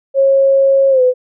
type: tone with pitch glide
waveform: sine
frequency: 544 to 504.6 Hz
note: C#5 to B4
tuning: -33 to +37 cents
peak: -7 dBFS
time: 0.14-1.14 s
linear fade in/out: 50 ms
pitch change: -130 cents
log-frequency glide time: 0.9-1.02 s
effects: none